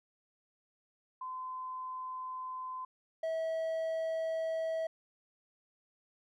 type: tone pair in turn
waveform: sine / triangle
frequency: 1026 / 647.7 Hz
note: C6 / E5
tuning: -34 / -31 cents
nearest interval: minor sixth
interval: 797 cents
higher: first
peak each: -38 / -30 dBFS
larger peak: second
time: 1.21-2.85 / 3.23-4.87 s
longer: neither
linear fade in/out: 5 ms
effects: none